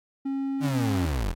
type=tone with pitch glide; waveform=triangle; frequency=272.1 to 270.1 Hz; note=C#4 to C#4; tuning=-32 to -45 cents; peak=-24 dBFS; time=0.25-1.06 s; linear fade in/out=10 ms; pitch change=-13 cents; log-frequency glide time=0.62-0.74 s
type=linear sweep; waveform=35% pulse; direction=down; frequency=152.8 to 35.88 Hz; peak=-23 dBFS; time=0.6-1.35 s; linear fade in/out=50 ms
effects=AAC 48 kbps